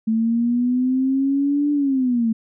sine linear two-way sweep, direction up then down, 220 to 293.7 to 220 Hz, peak -16 dBFS, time 0.07-2.33 s, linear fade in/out 10 ms, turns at 1.72 s, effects none

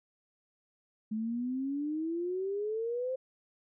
sine exponential sweep, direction up, 213.2 to 527 Hz, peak -31 dBFS, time 1.11-3.16 s, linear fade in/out 10 ms, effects none

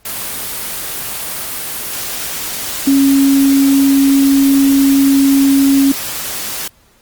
sine tone in noise, 274.8 Hz, C#4, 15 cents flat, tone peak -7 dBFS, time 2.87-5.92 s, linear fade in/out 5 ms, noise white, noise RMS -22 dBFS, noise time 0.05-6.68 s, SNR +12 dB, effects pink hiss -51 dBFS RMS until 7.01 s + Opus 24 kbps

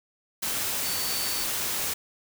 sine tone in noise, 4500 Hz, C#8, 25 cents sharp, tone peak -34 dBFS, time 0.84-1.45 s, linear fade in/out 10 ms, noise white, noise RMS -29 dBFS, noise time 0.42-1.94 s, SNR -8 dB, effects none

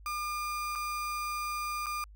35% pulse tone with dropouts, 1205 Hz, D6, 44 cents sharp, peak -31 dBFS, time 0.06-2.04 s, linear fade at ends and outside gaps 1 ms, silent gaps 0.753-0.757 / 1.86-1.866 s, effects added 51 Hz sine -49 dBFS peak until 2.15 s

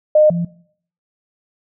sine tone pair in turn, 611 / 171.46 Hz, D#5 / F3, -32 / -32 cents, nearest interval octave + minor seventh, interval 2200 cents, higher first, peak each -7 / -17 dBFS, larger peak first, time 0.15-0.3 / 0.3-0.45 s, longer neither, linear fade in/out 5 ms, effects noise-tail reverb RT60 0.6 s tail -21 dB re dry

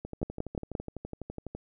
two click trains, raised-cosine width 2 ms, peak -17 / -24 dBFS, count 4 / 19, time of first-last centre 0.23-0.752 / 0.05-1.55 s, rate 5.75 / 12 Hz, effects none

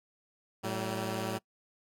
10% pulse tone pair together, 110.9 / 191.32 Hz, A2 / G3, +14 / -42 cents, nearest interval major sixth, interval 944 cents, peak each -27 dBFS, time 0.63-1.39 s, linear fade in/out 20 ms, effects noise-tail reverb RT60 0.1 s tail -25 dB re dry + AAC 64 kbps

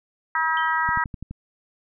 harmonic tone, 320.5 Hz, E4, 49 cents flat, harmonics 3 / 4 / 5 / 6, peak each -24 / -25 / -26 / -27 dBFS, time 0.35-1.04 s, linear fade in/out 2 ms
sine tone with exponential decay, 3114 Hz, G7, 12 cents flat, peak -30 dBFS, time 0.57-0.84 s, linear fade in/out 1 ms, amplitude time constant 58 ms
click train, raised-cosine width 5 ms, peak -21 dBFS, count 6, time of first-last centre 0.89-1.31 s, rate 11.9 Hz
effects none

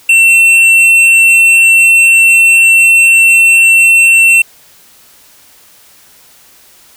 triangle tone with hard clipping, 2701 Hz, E7, 42 cents sharp, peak -4 dBFS, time 0.09-4.42 s, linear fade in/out 5 ms, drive 10 dB, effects white hiss -42 dBFS RMS until 6.96 s

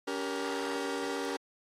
sawtooth chord, G diminished, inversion second, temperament just, 282.2 / 392 / 470.4 Hz, Db4 / G4 / Bb4, +31 / 0 / +16 cents, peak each -33 dBFS, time 0.07-1.37 s, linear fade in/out 10 ms, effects low-pass 9000 Hz 12 dB/octave + AAC 48 kbps

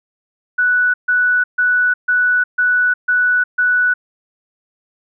sine tone bursts, 1480 Hz, F#6, in tune, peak -11 dBFS, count 7, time 0.58-3.94 s, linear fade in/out 10 ms, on 360 ms, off 140 ms, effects none

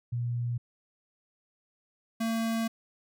sine / square tone pair in turn, 120 / 226.5 Hz, B2 / A#3, -49 / -50 cents, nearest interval major seventh, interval 1099 cents, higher second, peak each -28 dBFS, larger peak neither, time 0.12-0.58 / 2.2-2.68 s, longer second, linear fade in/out 10 ms, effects none

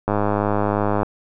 click train, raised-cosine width 1 ms, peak -6 dBFS, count 99, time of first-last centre 0.08-1.031 s, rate 103 Hz, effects none

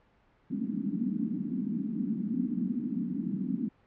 pink band-pass noise, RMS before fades -32 dBFS, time 0.5-3.69 s, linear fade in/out 10 ms, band 190 to 270 Hz, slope 48 dB/octave, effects pink hiss -65 dBFS RMS until 3.86 s + low-pass 2000 Hz 12 dB/octave

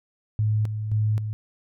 sine tone with tremolo, 107.3 Hz, A2, 43 cents flat, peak -19 dBFS, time 0.39-1.33 s, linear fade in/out 0 ms, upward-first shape square, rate 1.9 Hz, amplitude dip 55%, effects none

